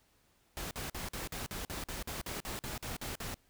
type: noise bursts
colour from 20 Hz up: pink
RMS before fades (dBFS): -40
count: 15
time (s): 0.57-3.342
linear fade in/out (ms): 0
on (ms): 140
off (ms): 48
effects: pink hiss -70 dBFS RMS until 3.49 s